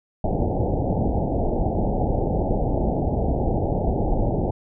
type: low-pass noise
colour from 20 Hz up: pink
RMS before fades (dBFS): -22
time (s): 0.24-4.51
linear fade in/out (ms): 5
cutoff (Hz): 840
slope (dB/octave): 96
effects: none